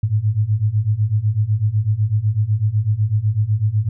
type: beating tone pair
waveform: sine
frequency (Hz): 102.3 / 110.3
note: G#2 / A2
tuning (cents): -26 / +5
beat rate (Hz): 8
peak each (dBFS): -19 / -17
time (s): 0.03-3.89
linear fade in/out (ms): 5
effects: none